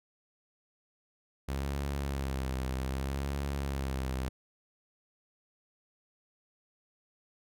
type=tone with vibrato; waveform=sawtooth; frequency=67.5 Hz; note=C#2; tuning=45 cents flat; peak=-28 dBFS; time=1.48-4.29 s; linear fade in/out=10 ms; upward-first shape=sine; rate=0.64 Hz; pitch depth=65 cents each way; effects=none